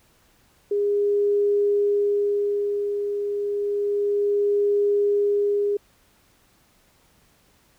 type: tone with tremolo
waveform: sine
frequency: 408.3 Hz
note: G#4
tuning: 29 cents flat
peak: -17 dBFS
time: 0.71-5.77 s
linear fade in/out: 5 ms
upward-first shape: sine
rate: 0.3 Hz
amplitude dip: 50%
effects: pink hiss -60 dBFS RMS until 7.78 s